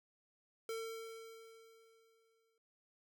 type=tone with exponential decay; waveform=square; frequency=451.3 Hz; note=A4; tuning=44 cents sharp; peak=-39 dBFS; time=0.69-2.58 s; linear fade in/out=2 ms; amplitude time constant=410 ms; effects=noise-tail reverb RT60 0.6 s tail -23 dB re dry